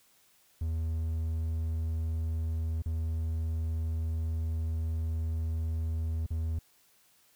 triangle tone with dropouts, 80.7 Hz, E2, 36 cents flat, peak -27 dBFS, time 0.61-6.59 s, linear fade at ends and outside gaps 5 ms, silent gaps 2.821-2.858 / 6.264-6.305 s, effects white hiss -65 dBFS RMS until 7.35 s

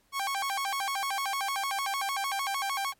sawtooth tone with vibrato, 932.3 Hz, A#5, in tune, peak -25 dBFS, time 0.12-2.94 s, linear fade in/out 50 ms, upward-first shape square, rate 6.6 Hz, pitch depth 290 cents each way, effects pink hiss -68 dBFS RMS until 2.99 s + MP3 64 kbps

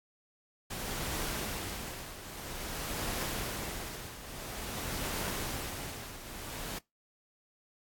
pink noise with tremolo, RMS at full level -35 dBFS, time 0.7-6.79 s, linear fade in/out 10 ms, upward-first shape triangle, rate 0.5 Hz, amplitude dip 75%, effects noise-tail reverb RT60 0.2 s tail -24 dB re dry + AAC 64 kbps

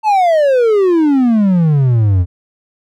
triangle exponential sweep, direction down, 890 to 85 Hz, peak -6 dBFS, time 0.03-2.26 s, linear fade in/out 50 ms, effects none

